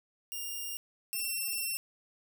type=tone pair in turn; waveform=5% pulse; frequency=2805 / 2703 Hz; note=F7 / E7; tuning=+7 / +43 cents; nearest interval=minor second; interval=64 cents; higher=first; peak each=-27 / -23 dBFS; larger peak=second; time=0.32-0.77 / 1.13-1.77 s; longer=second; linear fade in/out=0 ms; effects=none